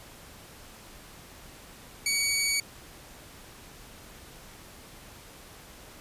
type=tone; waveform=15% pulse; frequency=2256 Hz; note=C#7; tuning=30 cents sharp; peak=-18 dBFS; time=2.06-2.6 s; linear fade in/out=2 ms; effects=pink hiss -49 dBFS RMS until 6 s + resampled to 32000 Hz